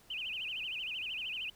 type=tone with vibrato; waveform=sine; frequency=2763 Hz; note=F7; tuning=19 cents flat; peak=-36 dBFS; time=0.1-1.5 s; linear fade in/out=5 ms; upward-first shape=sine; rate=13 Hz; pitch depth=210 cents each way; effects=pink hiss -62 dBFS RMS until 1.55 s